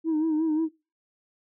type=tone with vibrato; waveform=sine; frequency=315 Hz; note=D#4; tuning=21 cents sharp; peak=-20 dBFS; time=0.04-0.69 s; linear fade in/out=50 ms; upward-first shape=sine; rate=5.6 Hz; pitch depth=61 cents each way; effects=noise-tail reverb RT60 0.3 s tail -24 dB re dry + tanh soft clip ceiling -20 dBFS